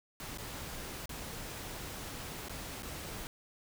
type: noise with dropouts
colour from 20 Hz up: pink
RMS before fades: -43 dBFS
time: 0.2-3.27 s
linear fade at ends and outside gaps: 0 ms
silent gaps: 0.374-0.384 / 1.057-1.093 / 2.485-2.495 / 2.823-2.831 s
effects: none